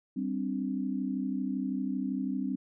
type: chord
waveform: sine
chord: G suspended fourth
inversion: none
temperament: just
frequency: 196 / 261.3 / 294 Hz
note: G3 / C4 / D4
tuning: 0 / -2 / +2 cents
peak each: -34 / -32 / -37 dBFS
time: 0.16-2.56 s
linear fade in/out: 10 ms
effects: none